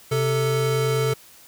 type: tone pair together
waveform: square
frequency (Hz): 130.59 / 441.8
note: C3 / A4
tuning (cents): -3 / +7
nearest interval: octave + major sixth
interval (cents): 2110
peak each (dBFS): -23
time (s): 0.11-1.14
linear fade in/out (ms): 10
effects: white hiss -49 dBFS RMS until 1.47 s